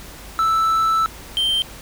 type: tone pair in turn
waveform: triangle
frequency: 1318.5 / 3136 Hz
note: E6 / G7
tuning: 0 / 0 cents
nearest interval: octave + minor third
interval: 1500 cents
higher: second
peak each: -13 / -15 dBFS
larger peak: first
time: 0.39-1.06 / 1.37-1.62 s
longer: first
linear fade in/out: 0 ms
effects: added 50 Hz sine -42 dBFS peak until 1.81 s + pink hiss -39 dBFS RMS until 1.81 s